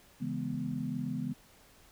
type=chord; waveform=sine; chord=C# minor seventh; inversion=none; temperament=equal; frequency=138.59 / 164.81 / 207.7 / 246.9 Hz; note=C#3 / E3 / G#3 / B3; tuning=0 / 0 / 0 / 0 cents; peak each=-39 / -39 / -39 / -36 dBFS; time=0.2-1.34 s; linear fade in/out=20 ms; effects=pink hiss -60 dBFS RMS until 1.91 s